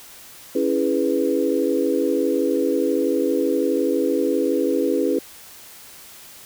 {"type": "chord", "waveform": "sine", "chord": "C# minor seventh", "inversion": "none", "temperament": "equal", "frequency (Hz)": [277.2, 329.6, 415.3, 493.9], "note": ["C#4", "E4", "G#4", "B4"], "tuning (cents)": [0, 0, 0, 0], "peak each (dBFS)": -23, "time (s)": [0.55, 5.19], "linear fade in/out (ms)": 5, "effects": ["white hiss -43 dBFS RMS until 6.45 s"]}